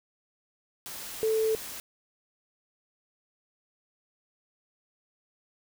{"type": "tone in noise", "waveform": "sine", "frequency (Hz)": 440.6, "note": "A4", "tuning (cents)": 2, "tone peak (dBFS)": -23, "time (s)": [1.23, 1.55], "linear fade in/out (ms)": 0, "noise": "white", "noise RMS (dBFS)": -40, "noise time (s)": [0.86, 1.8], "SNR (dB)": 14, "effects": []}